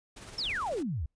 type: noise with tremolo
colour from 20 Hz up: pink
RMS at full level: -45 dBFS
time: 0.16-0.83 s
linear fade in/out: 10 ms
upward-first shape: sine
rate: 18 Hz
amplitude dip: 45%
type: exponential sweep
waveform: sine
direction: down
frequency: 5600 to 61.74 Hz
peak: -30 dBFS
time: 0.38-1.06 s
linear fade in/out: 5 ms
type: noise with exponential decay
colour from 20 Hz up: brown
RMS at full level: -45 dBFS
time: 0.46-1.15 s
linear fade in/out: 5 ms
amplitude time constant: 150 ms
effects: resampled to 22050 Hz